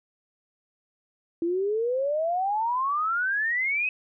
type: exponential sweep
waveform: sine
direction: up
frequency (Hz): 329.6 to 2573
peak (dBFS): -23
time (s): 1.42-3.89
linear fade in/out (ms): 2
effects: none